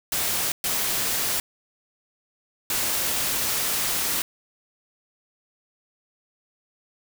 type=noise bursts at uneven times; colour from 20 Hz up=white; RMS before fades=-25 dBFS; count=3; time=0.12-0.52 / 0.64-1.4 / 2.7-4.22 s; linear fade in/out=2 ms; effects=none